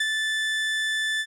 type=tone with ADSR envelope; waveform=30% pulse; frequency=1754 Hz; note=A6; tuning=6 cents flat; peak=-18 dBFS; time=0-1.26 s; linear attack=6 ms; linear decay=38 ms; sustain=-3 dB; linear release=56 ms; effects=low-pass 8000 Hz 12 dB/octave

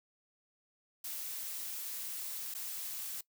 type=noise with dropouts; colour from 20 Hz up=blue; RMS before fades=-41 dBFS; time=1.04-3.21 s; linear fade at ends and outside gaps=5 ms; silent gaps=2.541-2.548 s; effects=noise-tail reverb RT60 0.1 s tail -20 dB re dry

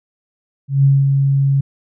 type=tone with ADSR envelope; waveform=sine; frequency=137.9 Hz; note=C#3; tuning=9 cents flat; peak=-7 dBFS; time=0.68-1.61 s; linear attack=160 ms; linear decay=210 ms; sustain=-4 dB; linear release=8 ms; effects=none

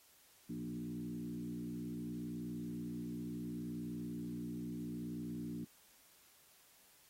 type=tone with frequency modulation; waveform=sine; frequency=232.8 Hz; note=A#3; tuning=2 cents flat; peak=-40 dBFS; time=0.49-5.65 s; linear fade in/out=10 ms; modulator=60.7 Hz; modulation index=1.4; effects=white hiss -66 dBFS RMS until 7.09 s + AAC 48 kbps

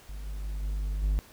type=tone with level steps; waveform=triangle; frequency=50.2 Hz; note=G1; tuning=42 cents sharp; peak=-34 / -31 / -29 / -26 / -21 dBFS; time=0.09-1.19 s; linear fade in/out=0 ms; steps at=0.25 / 0.43 / 0.62 / 1.02 s; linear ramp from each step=20 ms; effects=pink hiss -54 dBFS RMS until 1.32 s

